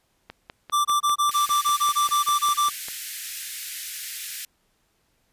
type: click train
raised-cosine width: 0.3 ms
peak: -21 dBFS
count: 14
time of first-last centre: 0.3-2.884 s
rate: 5.03 Hz
type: tone bursts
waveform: square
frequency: 1174.7 Hz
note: D6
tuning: in tune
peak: -19 dBFS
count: 13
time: 0.72-2.698 s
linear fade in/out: 20 ms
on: 130 ms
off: 24 ms
type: high-pass noise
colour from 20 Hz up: white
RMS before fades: -33 dBFS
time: 1.31-4.45 s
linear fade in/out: 2 ms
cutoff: 1600 Hz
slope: 48 dB/octave
effects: pink hiss -68 dBFS RMS until 5.32 s + resampled to 32000 Hz